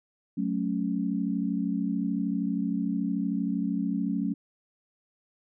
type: chord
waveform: sine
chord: F# minor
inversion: none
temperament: equal with one note detuned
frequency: 185 / 218.2 / 277.2 Hz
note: F#3 / A3 / C#4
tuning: 0 / -14 / 0 cents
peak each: -30 dBFS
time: 0.37-4.34 s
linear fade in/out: 10 ms
effects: none